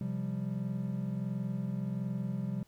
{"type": "chord", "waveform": "triangle", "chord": "C suspended fourth", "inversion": "none", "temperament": "equal", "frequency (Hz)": [130.81, 174.61, 196], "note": ["C3", "F3", "G3"], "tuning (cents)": [0, 0, 0], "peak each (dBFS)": [-35, -36, -34], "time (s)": [0.01, 2.63], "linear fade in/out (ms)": 2, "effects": ["pink hiss -68 dBFS RMS until 2.67 s"]}